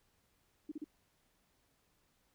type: tone bursts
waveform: sine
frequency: 302.9 Hz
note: D#4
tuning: 46 cents flat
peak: -39 dBFS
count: 3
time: 0.69-0.843 s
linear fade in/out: 5 ms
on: 27 ms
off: 36 ms
effects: pink hiss -75 dBFS RMS until 2.34 s